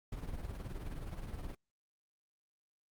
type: noise with tremolo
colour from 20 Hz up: brown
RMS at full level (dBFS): -39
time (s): 0.12-1.55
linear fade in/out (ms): 5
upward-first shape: triangle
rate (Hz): 19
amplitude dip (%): 65
effects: Opus 48 kbps